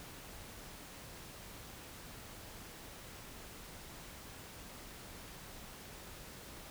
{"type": "silence", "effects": ["pink hiss -51 dBFS RMS until 6.7 s"]}